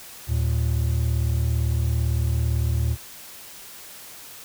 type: tone pair together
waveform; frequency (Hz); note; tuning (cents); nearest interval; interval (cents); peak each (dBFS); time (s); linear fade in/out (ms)
triangle; 75.67 / 113.5; D#2 / A#2; -48 / -46; perfect fifth; 702; -20 / -21; 0.27-2.97; 50
effects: white hiss -42 dBFS RMS until 4.44 s